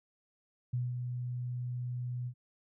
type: tone with ADSR envelope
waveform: sine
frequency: 123.47 Hz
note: B2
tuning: in tune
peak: -29 dBFS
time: 0.73-2.34 s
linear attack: 8 ms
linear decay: 190 ms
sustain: -5 dB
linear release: 72 ms
effects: none